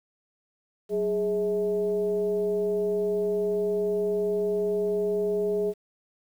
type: tone with frequency modulation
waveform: sine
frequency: 415.3 Hz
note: G#4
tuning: in tune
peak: -23 dBFS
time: 0.89-5.74 s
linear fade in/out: 50 ms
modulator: 227 Hz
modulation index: 0.55
effects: 9-bit